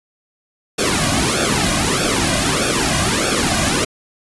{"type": "noise with flanger", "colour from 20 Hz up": "pink", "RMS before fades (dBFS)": -17, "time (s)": [0.78, 3.85], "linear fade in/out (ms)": 10, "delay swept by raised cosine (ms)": [0.99, 2.29], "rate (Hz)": 1.6, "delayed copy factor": -0.85, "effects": ["resampled to 24000 Hz"]}